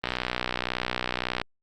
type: click train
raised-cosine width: 0.3 ms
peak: -10 dBFS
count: 86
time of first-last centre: 0.04-1.415 s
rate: 61.8 Hz
effects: Opus 32 kbps